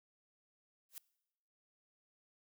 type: noise with exponential growth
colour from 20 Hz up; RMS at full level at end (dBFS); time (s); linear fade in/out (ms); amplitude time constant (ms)
blue; -43; 0.89-0.98; 1; 19
effects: noise-tail reverb RT60 0.9 s tail -22 dB re dry